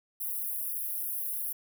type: high-pass noise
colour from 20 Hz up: white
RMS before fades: -34 dBFS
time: 0.2-1.53 s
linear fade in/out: 10 ms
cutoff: 10000 Hz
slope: 96 dB/octave
effects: none